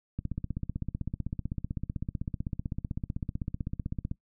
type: click train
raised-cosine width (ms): 5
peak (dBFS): -20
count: 63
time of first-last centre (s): 0.19-4.114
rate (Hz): 15.8
effects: noise-tail reverb RT60 0.1 s tail -20 dB re dry